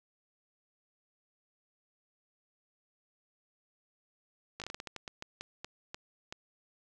slowing click train, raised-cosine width 0.2 ms, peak -23 dBFS, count 15, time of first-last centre 4.6-6.325 s, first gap 17 ms, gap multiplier 1.27, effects none

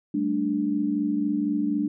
sine chord, G suspended second, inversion none, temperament equal, 196 / 220 / 293.7 Hz, G3 / A3 / D4, 0 / 0 / 0 cents, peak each -30 / -28 / -24 dBFS, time 0.14-1.88 s, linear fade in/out 5 ms, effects none

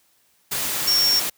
sine tone in noise, 5500 Hz, F8, 27 cents flat, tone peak -16 dBFS, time 0.87-1.2 s, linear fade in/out 10 ms, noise white, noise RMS -25 dBFS, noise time 0.51-1.3 s, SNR +6 dB, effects white hiss -62 dBFS RMS until 1.37 s + high-pass 60 Hz 12 dB/octave

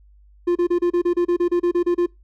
triangle tone bursts, 350 Hz, F4, 4 cents sharp, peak -13 dBFS, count 14, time 0.47-2.063 s, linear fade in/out 10 ms, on 85 ms, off 31 ms, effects noise-tail reverb RT60 0.2 s tail -23 dB re dry + added 50 Hz sine -48 dBFS peak until 2.23 s

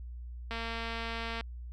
click train, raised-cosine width 0.3 ms, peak -22 dBFS, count 207, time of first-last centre 0.51-1.41 s, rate 229 Hz, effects added 60 Hz sine -40 dBFS peak until 1.72 s

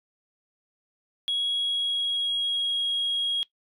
sine tone with pitch glide, 3322 to 3288 Hz, G#7 to G#7, 0 to -18 cents, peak -22 dBFS, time 1.28-3.43 s, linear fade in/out 0 ms, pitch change -18 cents, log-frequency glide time 1.45-2.84 s, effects noise-tail reverb RT60 0.1 s tail -20 dB re dry + tanh soft clip ceiling -21 dBFS

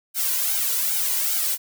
blue noise with flanger, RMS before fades -23 dBFS, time 0.14-1.58 s, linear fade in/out 50 ms, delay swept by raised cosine 1.3 to 2.08 ms, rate 2.5 Hz, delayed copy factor +0.85, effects none

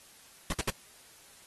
pink noise bursts, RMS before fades -30 dBFS, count 3, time 0.5-0.699 s, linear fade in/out 2 ms, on 25 ms, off 62 ms, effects white hiss -56 dBFS RMS until 1.46 s + AAC 32 kbps

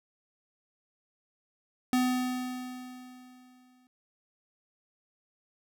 square tone with exponential decay, 252.1 Hz, B3, 36 cents sharp, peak -23 dBFS, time 1.93-3.87 s, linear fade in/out 1 ms, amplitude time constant 420 ms, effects none

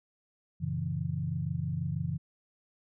sine chord, F# dominant seventh, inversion none, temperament equal, 92.5 / 116.54 / 138.59 / 164.81 Hz, F#2 / A#2 / C#3 / E3, 0 / 0 / 0 / 0 cents, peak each -37 / -40 / -34 / -34 dBFS, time 0.6-2.18 s, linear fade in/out 20 ms, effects none

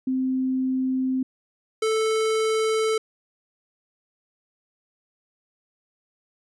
sine / square tone pair in turn, 260 / 439.7 Hz, C4 / A4, -11 / -1 cents, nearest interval major sixth, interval 910 cents, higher second, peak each -21 dBFS, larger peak neither, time 0.07-1.23 / 1.82-2.98 s, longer neither, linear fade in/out 5 ms, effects resampled to 24000 Hz

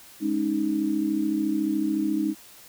sine chord, Ab suspended fourth, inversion none, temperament equal, 207.7 / 277.2 / 311.1 Hz, Ab3 / Db4 / Eb4, 0 / 0 / 0 cents, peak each -29 / -29 / -24 dBFS, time 0.2-2.35 s, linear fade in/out 50 ms, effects white hiss -49 dBFS RMS until 2.68 s

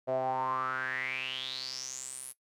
sawtooth tone with band-pass filter sweep, 130 Hz, C3, 11 cents flat, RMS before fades -35 dBFS, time 0.07-2.33 s, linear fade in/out 20 ms, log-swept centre 590 to 11000 Hz, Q 8.9, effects noise-tail reverb RT60 0.1 s tail -17 dB re dry

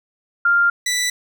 sine / 15% pulse tone pair in turn, 1396.9 / 1975.5 Hz, F6 / B6, 0 / 0 cents, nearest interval tritone, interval 600 cents, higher second, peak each -12 dBFS, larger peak neither, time 0.45-0.7 / 0.86-1.1 s, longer first, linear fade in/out 5 ms, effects none

